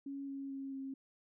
sine tone with pitch steps, 277.2 / 274.5 / 271.8 / 269.2 Hz, C#4 / C#4 / C#4 / C4, 0 / -17 / -34 / +49 cents, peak -40 dBFS, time 0.06-0.94 s, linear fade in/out 5 ms, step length 220 ms, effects none

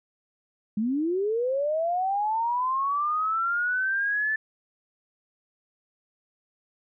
sine linear sweep, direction up, 202.1 to 1760 Hz, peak -23 dBFS, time 0.77-4.36 s, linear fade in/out 5 ms, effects none

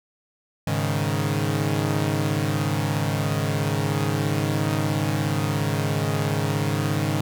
sawtooth chord, Ab suspended fourth, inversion none, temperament equal, 103.83 / 138.59 / 155.56 Hz, Ab2 / Db3 / Eb3, 0 / 0 / 0 cents, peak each -22 dBFS, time 0.67-7.21 s, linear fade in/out 5 ms, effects none

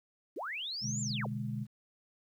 sine linear two-way sweep, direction up then down, 230.2 to 7340 to 230.2 Hz, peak -36 dBFS, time 0.36-1.27 s, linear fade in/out 10 ms, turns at 1.01 s
sine chord, G# diminished, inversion first, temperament equal, 123.47 / 146.83 / 207.7 Hz, B2 / D3 / G#3, 0 / 0 / 0 cents, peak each -37 / -41 / -38 dBFS, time 0.81-1.67 s, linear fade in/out 50 ms
effects 11-bit

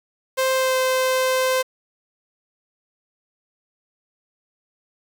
sawtooth tone with pitch glide, 523.3 to 517.3 Hz, C5 to C5, 0 to -20 cents, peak -14 dBFS, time 0.37-1.63 s, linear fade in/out 20 ms, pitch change -20 cents, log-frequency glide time 0.55-0.77 s, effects 7-bit

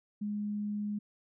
sine tone, 207.7 Hz, G#3, in tune, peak -32 dBFS, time 0.21-0.99 s, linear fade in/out 10 ms, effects none

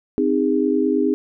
sine chord, Ab major, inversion first, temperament equal with one note detuned, 261.6 / 311.1 / 407 Hz, C4 / Eb4 / Ab4, 0 / 0 / -35 cents, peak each -20 dBFS, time 0.18-1.14 s, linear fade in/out 0 ms, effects none

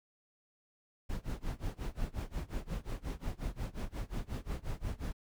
brown noise with tremolo, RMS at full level -35 dBFS, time 1.09-5.13 s, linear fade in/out 10 ms, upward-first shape sine, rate 5.6 Hz, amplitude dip 95%, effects none

